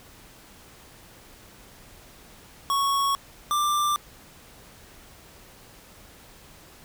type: tone pair in turn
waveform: square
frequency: 1108.7 / 1183.1 Hz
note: C#6 / D6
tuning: 0 / +12 cents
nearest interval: minor second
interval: 112 cents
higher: second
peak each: -22 dBFS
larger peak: neither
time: 2.7-3.15 / 3.51-3.96 s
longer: neither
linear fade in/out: 0 ms
effects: pink hiss -50 dBFS RMS until 6.84 s